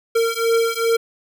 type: beating tone pair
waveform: square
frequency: 457.4 / 459.9 Hz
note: A#4 / A#4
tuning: -33 / -23 cents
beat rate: 2.5 Hz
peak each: -20 / -20 dBFS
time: 0.15-0.97 s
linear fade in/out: 10 ms
effects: none